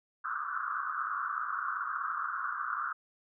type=band-pass noise; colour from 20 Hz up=pink; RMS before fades=-35 dBFS; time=0.24-2.93 s; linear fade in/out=10 ms; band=1100 to 1500 Hz; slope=96 dB/octave; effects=none